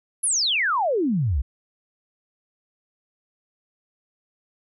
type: exponential sweep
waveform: sine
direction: down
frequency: 11175 to 57.6 Hz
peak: -19 dBFS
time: 0.23-1.42 s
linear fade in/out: 10 ms
effects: none